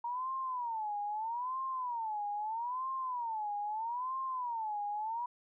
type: tone with vibrato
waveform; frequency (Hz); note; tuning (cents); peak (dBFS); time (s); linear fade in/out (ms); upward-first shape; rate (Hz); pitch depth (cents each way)
sine; 932.3; A#5; 0; -34; 0.04-5.26; 5; sine; 0.78; 220
effects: none